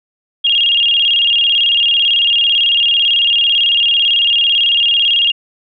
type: tone with vibrato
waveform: sine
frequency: 3031 Hz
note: F#7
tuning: 41 cents sharp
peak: -9 dBFS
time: 0.44-5.32 s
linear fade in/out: 10 ms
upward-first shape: square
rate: 18 Hz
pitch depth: 130 cents each way
effects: none